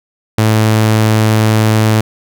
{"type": "tone", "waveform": "sawtooth", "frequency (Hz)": 109.2, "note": "A2", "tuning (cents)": -13, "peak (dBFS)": -4, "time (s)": [0.38, 2.01], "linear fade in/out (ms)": 5, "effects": []}